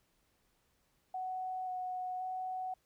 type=tone with vibrato; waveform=sine; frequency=740 Hz; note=F#5; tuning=in tune; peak=-36 dBFS; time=1.14-2.74 s; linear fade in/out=5 ms; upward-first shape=square; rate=0.94 Hz; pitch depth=10 cents each way; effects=pink hiss -75 dBFS RMS until 2.85 s